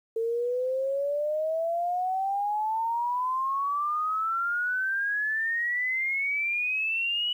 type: exponential sweep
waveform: sine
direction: up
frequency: 448.5 to 2960 Hz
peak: -25 dBFS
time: 0.16-7.33 s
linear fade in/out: 5 ms
effects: 10-bit